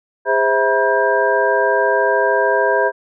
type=tone cluster; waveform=sine; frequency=407.5 / 521 / 654 / 965 / 1594 Hz; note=G#4 / C5 / E5 / B5 / G6; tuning=-33 / -7 / -14 / -40 / +28 cents; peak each=-19 dBFS; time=0.25-2.92 s; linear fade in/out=50 ms; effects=none